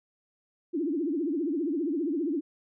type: tone with vibrato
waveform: sine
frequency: 311.1 Hz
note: D#4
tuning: in tune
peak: -26 dBFS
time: 0.73-2.41 s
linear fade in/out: 20 ms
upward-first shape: triangle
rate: 15 Hz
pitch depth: 280 cents each way
effects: none